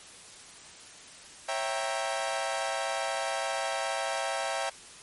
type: chord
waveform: sawtooth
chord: C# diminished seventh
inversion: none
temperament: equal with one note detuned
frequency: 547 / 659.3 / 784 / 932.3 Hz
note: C#5 / E5 / G5 / Bb5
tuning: -23 / 0 / 0 / 0 cents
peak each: -32 / -30 / -30 / -34 dBFS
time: 1.48-4.7 s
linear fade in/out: 10 ms
effects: white hiss -49 dBFS RMS until 5.02 s + MP3 48 kbps